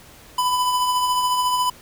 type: tone with tremolo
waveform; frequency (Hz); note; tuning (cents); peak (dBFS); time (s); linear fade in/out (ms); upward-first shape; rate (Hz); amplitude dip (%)
square; 998; B5; +18; -17; 0.38-1.7; 5; triangle; 14; 40
effects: pink hiss -46 dBFS RMS until 1.81 s